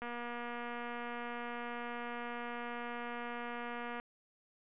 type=click train; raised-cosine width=0.5 ms; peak=-28 dBFS; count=952; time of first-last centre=0.02-3.999 s; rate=239 Hz; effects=resampled to 8000 Hz